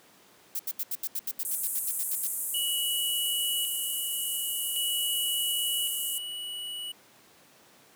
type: noise bursts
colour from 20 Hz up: violet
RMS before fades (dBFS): -31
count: 15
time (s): 0.55-2.274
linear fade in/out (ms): 5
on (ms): 44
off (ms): 76
type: band-pass noise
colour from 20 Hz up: pink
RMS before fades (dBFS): -33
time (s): 1.45-6.18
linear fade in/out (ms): 0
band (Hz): 8100 to 15000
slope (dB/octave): 48
type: tone with tremolo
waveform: square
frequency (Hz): 2937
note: F#7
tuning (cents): -13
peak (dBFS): -29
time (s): 2.54-6.92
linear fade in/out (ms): 5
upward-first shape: square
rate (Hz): 0.45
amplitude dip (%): 50
effects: pink hiss -57 dBFS RMS until 7.95 s + high-pass 200 Hz 12 dB/octave